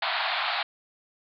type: band-pass noise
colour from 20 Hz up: pink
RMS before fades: -28 dBFS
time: 0.02-0.63 s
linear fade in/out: 5 ms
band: 650 to 4500 Hz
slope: 96 dB/octave
effects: none